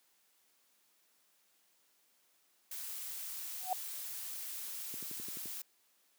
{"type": "noise", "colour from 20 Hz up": "blue", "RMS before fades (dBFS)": -43, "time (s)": [2.71, 5.62], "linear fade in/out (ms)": 5}
{"type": "tone with exponential growth", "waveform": "sine", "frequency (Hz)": 740, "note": "F#5", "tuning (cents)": 0, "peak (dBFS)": -27, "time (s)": [3.6, 3.73], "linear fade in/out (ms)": 2, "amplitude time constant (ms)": 27}
{"type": "click train", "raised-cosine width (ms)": 3, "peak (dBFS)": -34, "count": 7, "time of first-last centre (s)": [4.94, 5.457], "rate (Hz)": 11.6}
{"effects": ["white hiss -72 dBFS RMS until 6.18 s", "high-pass 200 Hz 12 dB/octave"]}